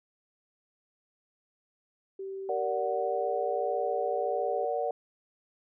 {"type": "tone with pitch glide", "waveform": "sine", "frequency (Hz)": [387.1, 404.7], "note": ["G4", "G#4"], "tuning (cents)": [-22, -45], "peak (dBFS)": -35, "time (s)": [2.19, 4.65], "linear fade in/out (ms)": 5, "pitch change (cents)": 77, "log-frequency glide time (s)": [2.91, 3.38]}
{"type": "chord", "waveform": "sine", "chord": "Bb augmented", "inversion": "none", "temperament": "equal with one note detuned", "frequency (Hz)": [466.2, 580.2, 740], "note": ["Bb4", "D5", "F#5"], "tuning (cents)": [0, -21, 0], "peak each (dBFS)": -32, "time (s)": [2.49, 4.91], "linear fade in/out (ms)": 2}
{"effects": []}